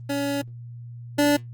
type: tone pair in turn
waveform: 25% pulse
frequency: 281.9 / 290.5 Hz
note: C#4 / D4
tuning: +29 / -19 cents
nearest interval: minor second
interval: 52 cents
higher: second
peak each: -20 / -13 dBFS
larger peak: second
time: 0.09-0.42 / 1.18-1.37 s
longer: first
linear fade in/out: 10 ms
effects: added 119 Hz sine -36 dBFS peak until 1.53 s + Opus 32 kbps